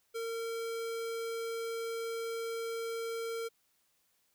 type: tone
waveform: square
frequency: 457.6 Hz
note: A#4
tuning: 32 cents flat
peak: -36 dBFS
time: 0.14-3.49 s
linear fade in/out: 20 ms
effects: white hiss -74 dBFS RMS until 4.34 s